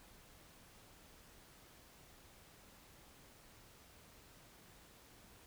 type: silence
effects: pink hiss -62 dBFS RMS until 5.46 s